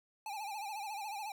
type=tone with vibrato; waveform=square; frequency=830.6 Hz; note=G#5; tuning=in tune; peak=-40 dBFS; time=0.26-1.32 s; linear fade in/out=2 ms; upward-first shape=sine; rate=14 Hz; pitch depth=100 cents each way; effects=none